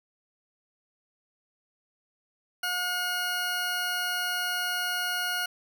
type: tone pair together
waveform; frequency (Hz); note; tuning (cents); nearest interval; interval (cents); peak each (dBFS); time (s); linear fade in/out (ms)
20% pulse; 720 / 1440; F#5 / F#6; -47 / -47; octave; 1200; -30 / -25; 2.63-5.46; 5
effects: none